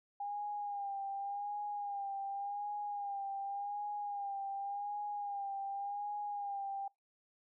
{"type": "tone with vibrato", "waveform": "sine", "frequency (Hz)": 808, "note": "G#5", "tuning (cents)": -48, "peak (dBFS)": -37, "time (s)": [0.2, 6.88], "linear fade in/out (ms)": 5, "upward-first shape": "sine", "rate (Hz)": 0.88, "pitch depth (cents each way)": 41, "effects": ["noise-tail reverb RT60 0.2 s tail -25 dB re dry"]}